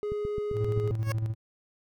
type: tone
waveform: triangle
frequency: 417 Hz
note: G#4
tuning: 7 cents sharp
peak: -27 dBFS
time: 0.03-0.91 s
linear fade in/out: 0 ms
type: click train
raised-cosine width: 5 ms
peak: -24 dBFS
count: 7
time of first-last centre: 0.12-0.907 s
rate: 7.62 Hz
type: tone with tremolo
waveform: triangle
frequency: 110.5 Hz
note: A2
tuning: 8 cents sharp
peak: -23 dBFS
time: 0.53-1.35 s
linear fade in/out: 50 ms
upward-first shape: square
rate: 13 Hz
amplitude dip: 45%
type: tone with exponential growth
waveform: 15% pulse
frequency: 550 Hz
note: C#5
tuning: 14 cents flat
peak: -23 dBFS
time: 0.98-1.12 s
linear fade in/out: 2 ms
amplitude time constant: 29 ms
effects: none